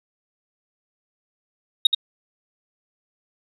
sine tone with echo, 3737 Hz, A#7, 4 cents sharp, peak -7 dBFS, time 1.85-1.87 s, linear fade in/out 5 ms, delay 78 ms, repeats 1, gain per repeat -7 dB, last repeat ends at 1.948 s, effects tanh soft clip ceiling -8 dBFS

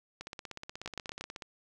two click trains, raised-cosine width 0.2 ms, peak -19 / -24 dBFS, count 4 / 21, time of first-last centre 0.86-1.21 / 0.21-1.422 s, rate 8.57 / 16.5 Hz, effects none

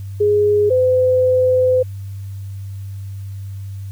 sine tone pair in turn, 415.4 / 509.4 Hz, G#4 / C5, 0 / -46 cents, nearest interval major third, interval 354 cents, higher second, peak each -11 dBFS, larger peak neither, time 0.2-0.7 / 0.7-1.83 s, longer second, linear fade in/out 10 ms, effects added 98 Hz sine -26 dBFS peak until 3.91 s + white hiss -52 dBFS RMS until 3.91 s

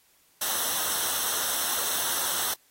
white noise with comb filter, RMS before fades -28 dBFS, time 0.41-2.54 s, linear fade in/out 5 ms, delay 0.42 ms, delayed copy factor -0.7, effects white hiss -63 dBFS RMS until 2.7 s + AAC 48 kbps

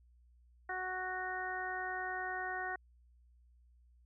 harmonic tone, 370 Hz, F#4, in tune, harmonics 1 / 2 / 3 / 4 / 5, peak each -47 / -41 / -47 / -42 / -42 dBFS, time 0.69-2.76 s, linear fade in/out 5 ms, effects added 60 Hz sine -62 dBFS peak until 4.05 s

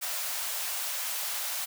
white high-pass noise, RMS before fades -33 dBFS, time 0.01-1.66 s, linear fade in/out 20 ms, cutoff 560 Hz, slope 48 dB/octave, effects none

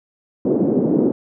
white band-pass noise, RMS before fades -17 dBFS, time 0.45-1.12 s, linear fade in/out 2 ms, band 180 to 390 Hz, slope 24 dB/octave, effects none

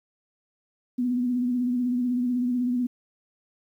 sine tone with vibrato, 246.9 Hz, B3, in tune, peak -22 dBFS, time 0.98-2.87 s, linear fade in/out 10 ms, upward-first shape sine, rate 16 Hz, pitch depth 42 cents each way, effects 10-bit

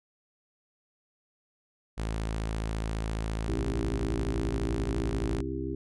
sawtooth tone, 54.6 Hz, A1, 13 cents flat, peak -26 dBFS, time 1.97-5.42 s, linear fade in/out 20 ms
harmonic tone, 66.2 Hz, C2, 21 cents sharp, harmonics 1 / 2 / 4 / 5 / 6, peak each -37 / -39 / -37 / -36 / -37 dBFS, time 3.48-5.75 s, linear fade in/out 5 ms
effects resampled to 24000 Hz

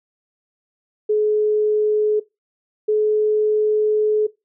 sine tone pair in turn, 424.8 / 426.7 Hz, G#4 / G#4, +39 / +47 cents, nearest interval unison, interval 8 cents, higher second, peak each -14 dBFS, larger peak neither, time 1.09-2.2 / 2.88-4.27 s, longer second, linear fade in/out 10 ms, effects noise-tail reverb RT60 0.2 s tail -19 dB re dry

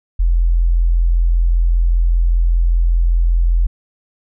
sine tone, 42.56 Hz, F1, 44 cents flat, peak -10 dBFS, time 0.19-3.67 s, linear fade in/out 10 ms, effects none

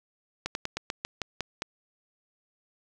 slowing click train, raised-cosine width 0.2 ms, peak -13 dBFS, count 9, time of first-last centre 0.46-1.621 s, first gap 91 ms, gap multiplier 1.13, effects none

